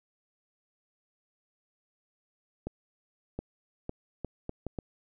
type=accelerating click train; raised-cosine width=2 ms; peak=-21 dBFS; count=7; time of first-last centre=2.67-4.788 s; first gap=720 ms; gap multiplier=0.7; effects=none